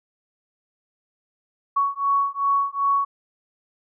sine beating tone pair, 1115 / 1117.6 Hz, C#6 / C#6, +10 / +14 cents, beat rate 2.6 Hz, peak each -22 / -22 dBFS, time 1.76-3.05 s, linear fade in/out 10 ms, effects none

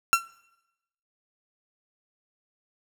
30% pulse tone with exponential decay, 1359 Hz, F6, 48 cents flat, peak -10 dBFS, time 0.13-0.25 s, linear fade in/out 0 ms, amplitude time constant 24 ms, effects noise-tail reverb RT60 0.9 s tail -22 dB re dry

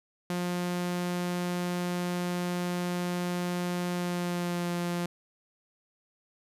sawtooth tone with pitch glide, 177.2 to 174.26 Hz, F3 to F3, +25 to -4 cents, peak -25 dBFS, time 0.3-5.06 s, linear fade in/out 2 ms, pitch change -29 cents, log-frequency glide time 3.92-4.7 s, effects resampled to 32000 Hz

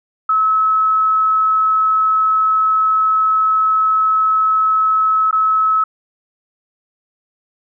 sine tone with dropouts, 1293 Hz, E6, 34 cents flat, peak -11 dBFS, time 0.29-5.84 s, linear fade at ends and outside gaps 5 ms, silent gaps 5.311-5.327 s, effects none

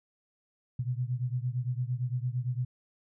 sine beating tone pair, 121.5 / 130.3 Hz, B2 / C3, -28 / -7 cents, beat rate 8.8 Hz, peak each -31 / -33 dBFS, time 0.79-2.65 s, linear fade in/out 5 ms, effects none

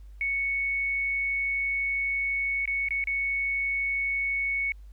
sine tone with dropouts, 2217 Hz, C#7, in tune, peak -25 dBFS, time 0.21-4.72 s, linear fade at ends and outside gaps 1 ms, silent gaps 2.656-2.676 / 2.886-2.907 / 3.04-3.072 s, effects added 50 Hz sine -43 dBFS peak until 4.92 s + pink hiss -69 dBFS RMS until 4.92 s

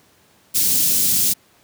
white band-stop noise, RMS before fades -17 dBFS, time 0.54-1.34 s, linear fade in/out 20 ms, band 260 to 4800 Hz, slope 12 dB/octave, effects pink hiss -55 dBFS RMS until 1.63 s + high-pass 100 Hz 12 dB/octave

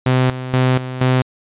sawtooth tone with tremolo, 128.3 Hz, C3, 34 cents flat, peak -8 dBFS, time 0.06-1.22 s, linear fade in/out 5 ms, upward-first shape square, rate 2.1 Hz, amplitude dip 75%, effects resampled to 8000 Hz

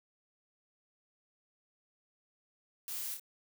blue noise with echo, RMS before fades -41 dBFS, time 2.88-3.14 s, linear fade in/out 0 ms, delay 28 ms, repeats 2, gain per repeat -4 dB, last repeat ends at 3.196 s, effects none

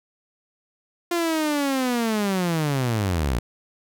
sawtooth linear sweep, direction down, 349.2 to 55 Hz, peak -17 dBFS, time 1.11-3.39 s, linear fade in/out 5 ms, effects none

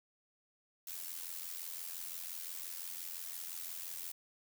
blue noise with amplitude modulation, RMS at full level -41 dBFS, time 0.87-4.12 s, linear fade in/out 5 ms, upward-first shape sine, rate 85.8 Hz, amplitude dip 70%, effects none

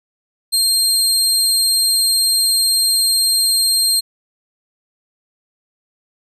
25% pulse tone, 4194 Hz, C8, 3 cents sharp, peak -8 dBFS, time 0.52-4.01 s, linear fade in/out 20 ms, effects none

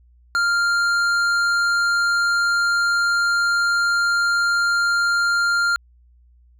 triangle tone with hard clipping, 1396.9 Hz, F6, in tune, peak -18 dBFS, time 0.35-5.76 s, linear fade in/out 0 ms, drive 13 dB, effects added 60 Hz sine -50 dBFS peak until 6.59 s

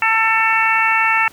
harmonic tone, 446.1 Hz, A4, 24 cents sharp, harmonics 2 / 3 / 4 / 5 / 6, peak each -19 / -19 / -19 / -19 / -19 dBFS, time 0.02-1.28 s, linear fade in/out 2 ms, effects pink hiss -45 dBFS RMS until 1.32 s + high-pass 80 Hz 12 dB/octave

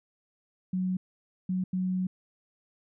sine tone bursts at uneven times, 184.8 Hz, F#3, 2 cents flat, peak -26 dBFS, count 3, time 0.73-0.97 / 1.49-1.64 / 1.73-2.07 s, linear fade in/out 5 ms, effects none

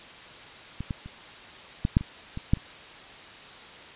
clicks, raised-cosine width 5 ms, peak -20 / -17 / -28 / -11 / -6 / -22 / -21 / -7 / -30 dBFS, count 9, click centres 0.806 / 0.908 / 1.06 / 1.851 / 1.969 / 2.01 / 2.374 / 2.535 / 2.572 s, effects white hiss -45 dBFS RMS until 3.95 s + resampled to 8000 Hz

